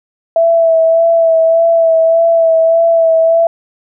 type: tone with vibrato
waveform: sine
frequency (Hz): 659.3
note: E5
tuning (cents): 0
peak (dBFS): -6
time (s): 0.36-3.47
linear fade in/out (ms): 2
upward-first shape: sine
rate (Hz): 1.7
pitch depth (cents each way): 24
effects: none